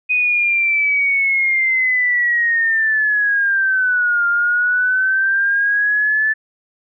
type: linear two-way sweep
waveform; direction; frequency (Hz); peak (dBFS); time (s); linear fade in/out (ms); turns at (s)
sine; down then up; 2500 to 1396.9 to 1752; -13; 0.09-6.34; 20; 4.27
effects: none